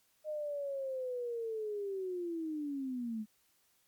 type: linear sweep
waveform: sine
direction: down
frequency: 618 to 209.9 Hz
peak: -35 dBFS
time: 0.24-3.26 s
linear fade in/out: 50 ms
effects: white hiss -72 dBFS RMS until 3.87 s + MP3 96 kbps